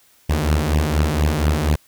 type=beating tone pair; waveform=sawtooth; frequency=73.42 / 77.62 Hz; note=D2 / D#2; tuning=0 / -4 cents; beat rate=4.2 Hz; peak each=-15 dBFS; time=0.29-1.76 s; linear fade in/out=10 ms; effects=white hiss -55 dBFS RMS until 1.87 s